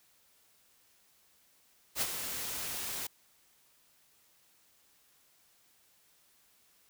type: noise with ADSR envelope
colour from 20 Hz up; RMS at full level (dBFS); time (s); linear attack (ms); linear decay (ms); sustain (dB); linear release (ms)
white; -30; 1.95-3.07; 66; 44; -8; 5
effects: white hiss -67 dBFS RMS until 6.89 s